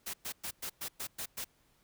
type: noise bursts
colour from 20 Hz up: white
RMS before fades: -39 dBFS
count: 8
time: 0.06-1.446 s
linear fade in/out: 10 ms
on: 77 ms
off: 110 ms
effects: pink hiss -70 dBFS RMS until 1.83 s